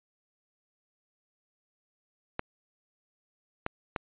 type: clicks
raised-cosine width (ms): 0.5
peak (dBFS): -15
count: 3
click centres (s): 2.394 / 3.664 / 3.962
effects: resampled to 8000 Hz